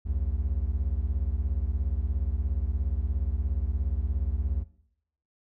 triangle beating tone pair, 61 / 78 Hz, B1 / D#2, -21 / +5 cents, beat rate 17 Hz, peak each -26 / -27 dBFS, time 0.05-4.64 s, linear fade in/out 20 ms, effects noise-tail reverb RT60 0.7 s tail -17 dB re dry

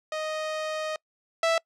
sawtooth tone pair in turn, 622.3 / 659.3 Hz, D#5 / E5, 0 / 0 cents, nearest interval minor second, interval 100 cents, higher second, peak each -25 / -17 dBFS, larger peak second, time 0.12-0.96 / 1.43-1.58 s, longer first, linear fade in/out 2 ms, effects noise-tail reverb RT60 0.1 s tail -26 dB re dry + low-pass 6000 Hz 12 dB/octave

